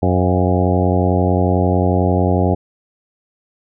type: harmonic tone with a mistuned harmonic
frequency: 91.1 Hz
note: F#2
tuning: 26 cents flat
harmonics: 1 / 2 / 3 / 4 / 5 / 6 / 7 / 8 / 9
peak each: -16 / -19 / -21 / -22 / -23 / -24 / -24 / -25 / -26 dBFS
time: 0.02-2.55 s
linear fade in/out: 10 ms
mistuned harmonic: 7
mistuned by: +42 cents
effects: none